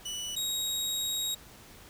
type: tone pair in turn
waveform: 25% pulse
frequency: 2960 / 3788 Hz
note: F#7 / A#7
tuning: 0 / +27 cents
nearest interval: major third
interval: 427 cents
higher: second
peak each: -31 / -26 dBFS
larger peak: second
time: 0.05-0.36 / 0.36-1.35 s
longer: second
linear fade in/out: 10 ms
effects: pink hiss -52 dBFS RMS until 1.89 s